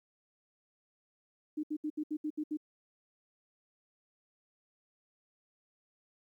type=tone bursts; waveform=sine; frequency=304 Hz; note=D#4; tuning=40 cents flat; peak=-32 dBFS; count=8; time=1.57-2.572 s; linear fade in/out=10 ms; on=64 ms; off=70 ms; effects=12-bit